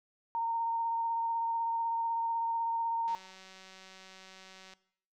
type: tone with vibrato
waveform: sine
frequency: 920 Hz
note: A#5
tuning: 23 cents flat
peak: -30 dBFS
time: 0.35-3.15 s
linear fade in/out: 0 ms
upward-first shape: square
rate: 16 Hz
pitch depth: 10 cents each way
type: click train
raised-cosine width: 0.2 ms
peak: -35 dBFS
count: 314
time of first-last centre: 3.08-4.736 s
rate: 189 Hz
effects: noise-tail reverb RT60 0.7 s tail -19 dB re dry